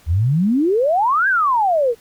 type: exponential two-way sweep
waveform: sine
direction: up then down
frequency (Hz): 74.1 to 1643 to 444.4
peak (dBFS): -13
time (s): 0.06-1.95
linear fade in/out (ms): 50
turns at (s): 1.28
effects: pink hiss -51 dBFS RMS until 2 s